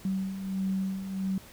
sine beating tone pair, 190.1 / 191.6 Hz, F#3 / G3, +47 / -39 cents, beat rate 1.5 Hz, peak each -36 / -29 dBFS, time 0.05-1.38 s, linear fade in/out 2 ms, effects pink hiss -51 dBFS RMS until 1.52 s

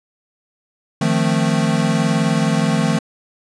square chord, F dominant seventh, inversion third, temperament equal, 155.56 / 174.61 / 220 / 261.6 Hz, Eb3 / F3 / A3 / C4, 0 / 0 / 0 / 0 cents, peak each -20 / -21 / -20 / -25 dBFS, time 1.01-2.99 s, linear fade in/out 5 ms, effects resampled to 22050 Hz

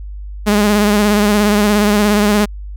sawtooth tone with vibrato, 207.7 Hz, G#3, in tune, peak -6 dBFS, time 0.46-2.46 s, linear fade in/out 20 ms, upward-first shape sine, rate 17 Hz, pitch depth 40 cents each way, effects added 50 Hz sine -25 dBFS peak until 2.76 s

